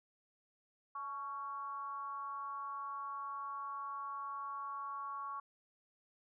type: tone with frequency modulation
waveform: sine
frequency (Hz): 1115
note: C#6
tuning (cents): +10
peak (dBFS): -40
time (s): 0.95-5.4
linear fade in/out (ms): 5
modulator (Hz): 256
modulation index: 0.52
effects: none